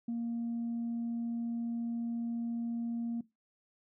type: tone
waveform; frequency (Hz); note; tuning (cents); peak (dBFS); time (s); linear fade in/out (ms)
sine; 233.6; A#3; +4; -31; 0.08-3.21; 5
effects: noise-tail reverb RT60 0.2 s tail -19 dB re dry + tanh soft clip ceiling -30 dBFS